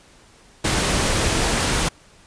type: noise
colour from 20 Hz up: pink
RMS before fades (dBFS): -20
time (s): 0.64-1.89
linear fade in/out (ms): 10
effects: pink hiss -51 dBFS RMS until 2.26 s + resampled to 22050 Hz